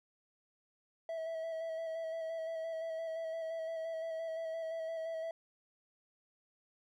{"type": "tone with vibrato", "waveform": "triangle", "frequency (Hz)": 651, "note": "E5", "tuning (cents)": -22, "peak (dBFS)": -35, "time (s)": [1.09, 5.31], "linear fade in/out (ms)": 2, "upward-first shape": "square", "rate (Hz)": 5.8, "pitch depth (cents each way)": 19, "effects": []}